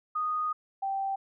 sine tone pair in turn, 1239 / 780.5 Hz, D#6 / G5, -8 / -8 cents, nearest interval minor sixth, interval 800 cents, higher first, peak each -27 / -28 dBFS, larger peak first, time 0.15-0.53 / 0.82-1.16 s, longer first, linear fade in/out 10 ms, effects none

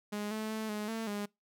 sawtooth tone with pitch steps, 207.8 / 217.2 / 218.9 / 210.3 / 224.9 / 205.2 Hz, G#3 / A3 / A3 / G#3 / A3 / G#3, +1 / -22 / -9 / +22 / +38 / -21 cents, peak -31 dBFS, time 0.12-1.26 s, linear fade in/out 10 ms, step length 190 ms, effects noise-tail reverb RT60 0.2 s tail -25 dB re dry

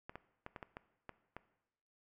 clicks, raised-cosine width 0.5 ms, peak -30 dBFS, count 8, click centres 0.095 / 0.156 / 0.464 / 0.562 / 0.628 / 0.769 / 1.093 / 1.366 s, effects noise-tail reverb RT60 0.9 s tail -17 dB re dry

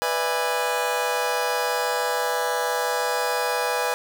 25% pulse chord, E dominant seventh, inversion second, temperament just, 494.4 / 593.3 / 659.3 / 824.1 Hz, B4 / D5 / E5 / G#5, +2 / +18 / 0 / -14 cents, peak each -22 / -27 / -27 / -23 dBFS, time 0.02-3.94 s, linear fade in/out 0 ms, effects none

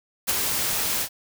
white noise with ADSR envelope, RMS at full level -21 dBFS, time 0.27-1.09 s, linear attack 24 ms, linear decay 29 ms, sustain -4 dB, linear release 73 ms, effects none

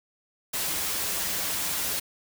white noise with comb filter, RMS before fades -29 dBFS, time 0.53-2 s, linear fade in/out 10 ms, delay 8.2 ms, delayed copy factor -0.5, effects none

